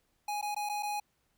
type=tone with dropouts; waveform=square; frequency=830.6 Hz; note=G#5; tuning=in tune; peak=-33 dBFS; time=0.28-1 s; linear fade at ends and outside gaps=5 ms; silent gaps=0.414-0.425 / 0.547-0.563 / 0.691-0.695 / 0.826-0.83 s; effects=pink hiss -75 dBFS RMS until 1.37 s